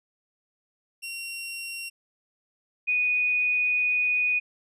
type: tone pair in turn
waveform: sawtooth / sine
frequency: 2745 / 2477 Hz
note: F7 / D#7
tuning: -31 / -8 cents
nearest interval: major second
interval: 177 cents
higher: first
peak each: -30 / -21 dBFS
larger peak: second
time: 1.02-1.9 / 2.87-4.4 s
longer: second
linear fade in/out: 20 ms
effects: resampled to 32000 Hz